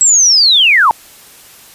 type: linear sweep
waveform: sine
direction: down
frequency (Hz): 7800 to 839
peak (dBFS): -5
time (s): 0.01-0.91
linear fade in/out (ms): 0
effects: white hiss -39 dBFS RMS until 1.74 s + resampled to 32000 Hz